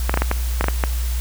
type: clicks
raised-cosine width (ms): 0.5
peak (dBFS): -3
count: 9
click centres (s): 0.095 / 0.141 / 0.174 / 0.22 / 0.314 / 0.61 / 0.642 / 0.684 / 0.838
effects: added 60 Hz sine -19 dBFS peak until 1.2 s + white hiss -34 dBFS RMS until 1.2 s